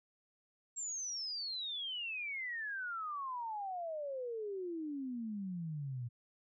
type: exponential sweep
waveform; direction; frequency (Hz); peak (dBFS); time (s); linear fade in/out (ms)
sine; down; 7570 to 116.3; -38; 0.76-6.09; 20
effects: none